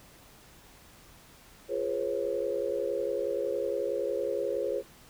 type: chord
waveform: sine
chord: C# dominant seventh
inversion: first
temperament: equal with one note detuned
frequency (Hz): 349.2 / 415.3 / 493.9 / 544.8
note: E#4 / G#4 / B4 / C#5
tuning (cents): 0 / 0 / 0 / -30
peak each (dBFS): -37 / -33 / -34 / -32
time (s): 1.68-4.83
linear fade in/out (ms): 50
effects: pink hiss -55 dBFS RMS until 5.09 s